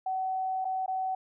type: tone with dropouts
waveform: sine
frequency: 755 Hz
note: F#5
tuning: 35 cents sharp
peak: -28 dBFS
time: 0.06-1.15 s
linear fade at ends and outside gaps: 5 ms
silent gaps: 0.646-0.651 / 0.862-0.879 s
effects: none